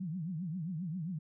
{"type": "tone with vibrato", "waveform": "sine", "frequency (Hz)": 170.6, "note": "F3", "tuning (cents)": -40, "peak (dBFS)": -35, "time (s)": [0, 1.19], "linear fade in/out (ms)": 10, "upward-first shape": "triangle", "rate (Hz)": 7.5, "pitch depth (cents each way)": 250, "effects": []}